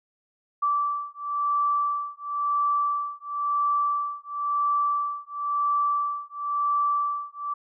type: beating tone pair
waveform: sine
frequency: 1162 / 1162.97 Hz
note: D6 / D6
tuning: -19 / -17 cents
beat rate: 0.97 Hz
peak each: -26 dBFS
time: 0.62-7.54 s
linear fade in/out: 10 ms
effects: none